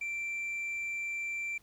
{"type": "tone with tanh clipping", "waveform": "triangle", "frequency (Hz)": 2349, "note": "D7", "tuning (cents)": 0, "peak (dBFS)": -34, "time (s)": [0.01, 1.58], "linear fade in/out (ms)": 5, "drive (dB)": 7, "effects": ["pink hiss -65 dBFS RMS until 1.62 s"]}